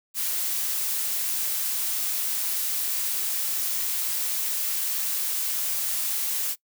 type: noise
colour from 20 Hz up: blue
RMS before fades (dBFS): -27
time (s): 0.14-6.56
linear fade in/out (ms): 50
effects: noise-tail reverb RT60 0.1 s tail -22 dB re dry